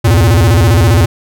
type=tone with vibrato; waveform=square; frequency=98.6 Hz; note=G2; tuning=11 cents sharp; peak=-6 dBFS; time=0.04-1.06 s; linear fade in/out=10 ms; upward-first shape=square; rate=15 Hz; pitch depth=290 cents each way; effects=none